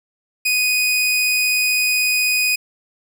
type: tone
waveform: sawtooth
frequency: 2489 Hz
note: D#7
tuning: in tune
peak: -12 dBFS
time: 0.45-2.56 s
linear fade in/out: 10 ms
effects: none